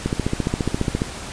click train, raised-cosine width 3 ms, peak -7 dBFS, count 15, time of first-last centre 0.06-1.019 s, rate 14.6 Hz, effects pink hiss -33 dBFS RMS until 1.32 s + resampled to 22050 Hz

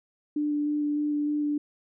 sine tone with vibrato, 295.5 Hz, D4, 11 cents sharp, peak -24 dBFS, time 0.36-1.58 s, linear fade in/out 5 ms, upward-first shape square, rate 3.3 Hz, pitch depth 8 cents each way, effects none

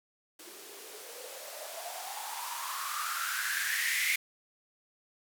violet noise with band-pass filter sweep, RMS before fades -36 dBFS, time 0.39-4.16 s, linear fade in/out 5 ms, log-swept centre 330 to 2200 Hz, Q 8.4, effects none

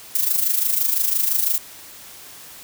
violet noise with amplitude modulation, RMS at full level -17 dBFS, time 0.15-1.58 s, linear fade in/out 2 ms, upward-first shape sine, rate 25.9 Hz, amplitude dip 65%, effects white hiss -41 dBFS RMS until 2.63 s

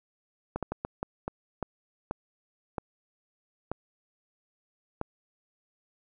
slowing click train, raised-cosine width 1 ms, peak -17 dBFS, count 11, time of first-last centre 0.56-5.014 s, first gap 67 ms, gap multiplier 1.39, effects none

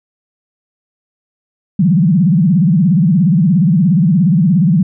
sine tone with vibrato, 173.7 Hz, F3, 9 cents flat, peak -7 dBFS, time 1.79-4.83 s, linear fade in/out 5 ms, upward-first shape sine, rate 17 Hz, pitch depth 270 cents each way, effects none

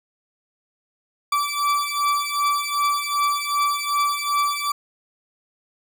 40% pulse beating tone pair, 1159 / 1161.6 Hz, D6 / D6, -23 / -19 cents, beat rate 2.6 Hz, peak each -22 dBFS, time 1.32-4.72 s, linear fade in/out 5 ms, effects none

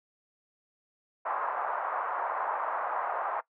white band-pass noise, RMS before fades -32 dBFS, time 1.25-3.41 s, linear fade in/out 10 ms, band 680 to 1200 Hz, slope 24 dB/octave, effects noise-tail reverb RT60 0.1 s tail -19 dB re dry + low-pass 2000 Hz 12 dB/octave

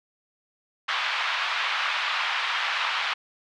pink band-pass noise, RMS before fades -27 dBFS, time 0.88-3.14 s, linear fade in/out 10 ms, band 990 to 3700 Hz, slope 24 dB/octave, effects none

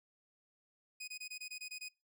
20% pulse tone bursts, 2495 Hz, D#7, 4 cents sharp, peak -38 dBFS, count 9, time 1-1.887 s, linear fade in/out 10 ms, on 79 ms, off 22 ms, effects noise-tail reverb RT60 0.3 s tail -26 dB re dry

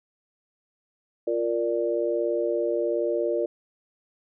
sine chord, Bb major, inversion second, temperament equal, 349.2 / 466.2 / 587.3 Hz, F4 / Bb4 / D5, 0 / 0 / 0 cents, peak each -27 / -27 / -27 dBFS, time 1.27-3.46 s, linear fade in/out 5 ms, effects none

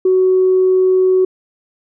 sine tone, 372.8 Hz, F#4, 13 cents sharp, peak -8 dBFS, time 0.05-1.25 s, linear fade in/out 5 ms, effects tanh soft clip ceiling -4 dBFS

